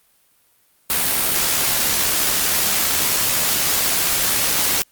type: noise with amplitude modulation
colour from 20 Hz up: white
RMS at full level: -17 dBFS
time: 0.9-4.82 s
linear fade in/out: 0 ms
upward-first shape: sine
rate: 72.3 Hz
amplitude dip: 35%
effects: white hiss -59 dBFS RMS until 4.91 s + Opus 32 kbps